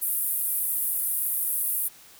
white band-pass noise, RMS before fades -27 dBFS, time 0.01-1.89 s, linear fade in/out 20 ms, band 9700 to 16000 Hz, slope 48 dB/octave, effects white hiss -51 dBFS RMS until 2.19 s

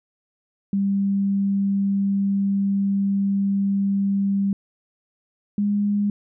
sine tone pair in turn, 197.8 / 204.5 Hz, G3 / G#3, +16 / -26 cents, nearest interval minor second, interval 58 cents, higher second, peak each -18 dBFS, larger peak neither, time 0.73-4.53 / 5.58-6.1 s, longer first, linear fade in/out 2 ms, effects none

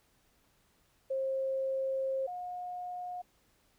sine tone pair in turn, 533 / 719.1 Hz, C5 / F#5, +32 / -50 cents, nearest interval perfect fourth, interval 518 cents, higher second, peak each -30 / -37 dBFS, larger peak first, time 1.1-2.27 / 2.27-3.22 s, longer first, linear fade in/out 10 ms, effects pink hiss -70 dBFS RMS until 3.78 s

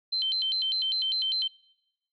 sine tone with vibrato, 3566 Hz, A7, 22 cents sharp, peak -25 dBFS, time 0.12-1.48 s, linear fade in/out 10 ms, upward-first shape square, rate 5 Hz, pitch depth 240 cents each way, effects noise-tail reverb RT60 1.0 s tail -26 dB re dry

